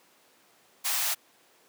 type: high-pass noise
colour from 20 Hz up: white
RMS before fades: -28 dBFS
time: 0.84-1.15 s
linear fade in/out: 20 ms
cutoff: 630 Hz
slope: 96 dB/octave
effects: pink hiss -61 dBFS RMS until 1.68 s + high-pass 300 Hz 12 dB/octave